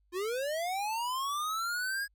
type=linear sweep; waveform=square; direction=up; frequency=341.5 to 1661.2 Hz; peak=-32 dBFS; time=0.12-2.08 s; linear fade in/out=50 ms; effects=added 50 Hz sine -67 dBFS peak until 2.14 s